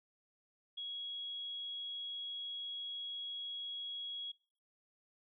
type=tone; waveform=sine; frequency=3322 Hz; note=G#7; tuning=in tune; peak=-40 dBFS; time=0.77-4.32 s; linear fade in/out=10 ms; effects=noise-tail reverb RT60 0.6 s tail -25 dB re dry